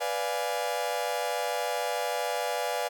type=chord; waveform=40% pulse; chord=B diminished seventh; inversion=none; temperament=equal; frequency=493.9 / 587.3 / 698.5 / 830.6 Hz; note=B4 / D5 / F5 / Ab5; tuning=0 / 0 / 0 / 0 cents; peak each=-33 dBFS; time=0-2.89 s; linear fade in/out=20 ms; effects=none